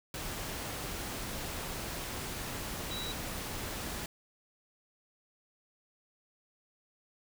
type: tone in noise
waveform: sine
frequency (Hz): 3905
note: B7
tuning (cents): -20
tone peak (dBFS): -39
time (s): 2.91-3.12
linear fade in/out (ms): 2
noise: pink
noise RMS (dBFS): -39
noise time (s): 0.14-4.06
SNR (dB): -3
effects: none